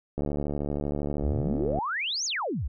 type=click train; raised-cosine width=2 ms; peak=-17 dBFS; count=118; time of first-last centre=0.18-1.787 s; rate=72.8 Hz
type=exponential two-way sweep; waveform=sine; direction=up then down; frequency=51.3 to 6880 to 51.3 Hz; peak=-27 dBFS; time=1.21-2.68 s; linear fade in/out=10 ms; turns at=2.25 s
effects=none